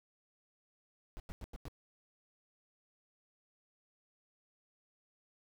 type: noise bursts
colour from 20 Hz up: brown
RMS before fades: -44 dBFS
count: 5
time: 1.17-1.683 s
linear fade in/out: 0 ms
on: 29 ms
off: 92 ms
effects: none